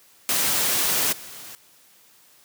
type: noise with level steps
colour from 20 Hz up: white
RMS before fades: -22 / -40 dBFS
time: 0.29-1.55 s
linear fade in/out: 0 ms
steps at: 1.12 s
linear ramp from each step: 10 ms
effects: white hiss -55 dBFS RMS until 2.44 s + high-pass 100 Hz 12 dB/octave